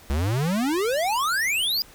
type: exponential sweep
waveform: square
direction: up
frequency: 66 to 5020 Hz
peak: -22 dBFS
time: 0.1-1.82 s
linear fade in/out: 0 ms
effects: pink hiss -49 dBFS RMS until 1.94 s